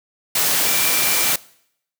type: tone in noise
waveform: sine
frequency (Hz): 2349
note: D7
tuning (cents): 0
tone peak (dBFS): -27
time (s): 0.66-1.32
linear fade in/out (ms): 5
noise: white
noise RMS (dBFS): -18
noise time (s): 0.35-1.36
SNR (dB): -12
effects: noise-tail reverb RT60 0.7 s tail -22 dB re dry + high-pass 150 Hz 12 dB/octave